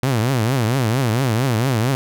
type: tone with vibrato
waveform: sawtooth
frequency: 121.7 Hz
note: B2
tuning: 25 cents flat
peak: -12 dBFS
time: 0.03-1.95 s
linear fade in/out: 0 ms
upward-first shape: triangle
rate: 4.4 Hz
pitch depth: 260 cents each way
effects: none